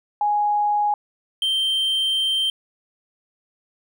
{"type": "tone pair in turn", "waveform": ["sine", "triangle"], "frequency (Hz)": [830.6, 3136], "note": ["G#5", "G7"], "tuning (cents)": [0, 0], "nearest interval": "octave + major seventh", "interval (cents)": 2300, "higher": "second", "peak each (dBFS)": -17, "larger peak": "neither", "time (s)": [[0.21, 0.94], [1.42, 2.5]], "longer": "second", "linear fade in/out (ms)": 2, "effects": []}